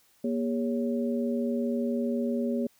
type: tone cluster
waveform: sine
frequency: 238 / 405.5 / 558 Hz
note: A#3 / G#4 / C#5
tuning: +36 / -41 / +11 cents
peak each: -27 / -33 / -34 dBFS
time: 0.24-2.67 s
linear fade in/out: 5 ms
effects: white hiss -64 dBFS RMS until 2.79 s